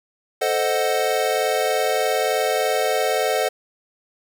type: chord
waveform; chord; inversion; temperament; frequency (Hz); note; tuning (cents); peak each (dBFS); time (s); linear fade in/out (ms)
square; A diminished seventh; none; equal; 440 / 523.3 / 622.3 / 740; A4 / C5 / Eb5 / Gb5; 0 / 0 / 0 / 0; -25; 0.41-3.49; 10
effects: none

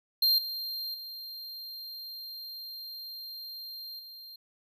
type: tone with level steps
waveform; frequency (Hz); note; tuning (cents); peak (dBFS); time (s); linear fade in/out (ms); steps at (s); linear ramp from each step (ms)
square; 4186; C8; 0; -22 / -34 / -40 / -45; 0.22-4.36; 5; 0.38 / 0.94 / 3.99; 5
effects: none

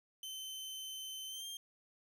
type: tone with pitch glide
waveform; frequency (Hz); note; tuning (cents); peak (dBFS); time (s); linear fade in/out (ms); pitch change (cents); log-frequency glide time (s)
sawtooth; 3073 to 3192; G7 to G7; -35 to +31; -40; 0.23-1.57; 2; +66; 1.28-1.46
effects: none

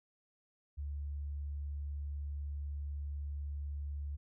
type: tone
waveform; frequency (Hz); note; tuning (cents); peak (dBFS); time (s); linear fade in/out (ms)
sine; 72; D2; -34; -37; 0.77-4.17; 20
effects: none

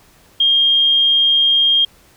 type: tone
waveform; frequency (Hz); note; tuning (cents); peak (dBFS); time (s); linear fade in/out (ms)
sine; 3221; G7; +46; -10; 0.4-1.85; 5
effects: pink hiss -50 dBFS RMS until 2.16 s

